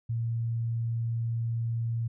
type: tone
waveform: sine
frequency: 115.6 Hz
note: A#2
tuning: 14 cents flat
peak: -27 dBFS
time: 0.09-2.08 s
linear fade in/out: 10 ms
effects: none